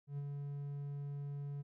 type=tone with ADSR envelope; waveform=triangle; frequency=142.5 Hz; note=C#3; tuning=48 cents sharp; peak=-35 dBFS; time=0.07-1.63 s; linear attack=110 ms; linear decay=32 ms; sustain=-3 dB; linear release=24 ms; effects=none